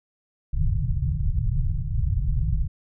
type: low-pass noise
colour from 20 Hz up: pink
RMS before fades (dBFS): -23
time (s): 0.53-2.68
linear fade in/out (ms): 10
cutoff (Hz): 160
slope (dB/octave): 96
effects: none